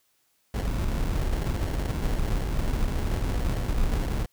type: noise with sample-and-hold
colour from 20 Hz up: brown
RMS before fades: -26 dBFS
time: 0.54-4.26 s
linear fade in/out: 2 ms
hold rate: 1225 Hz
effects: white hiss -69 dBFS RMS until 4.32 s